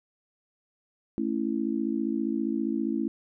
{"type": "chord", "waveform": "sine", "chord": "A major", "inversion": "none", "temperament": "just", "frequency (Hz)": [220, 275, 330], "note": ["A3", "C#4", "E4"], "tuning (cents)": [0, -14, 2], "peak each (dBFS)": -30, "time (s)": [1.18, 3.08], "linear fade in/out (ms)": 0, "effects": []}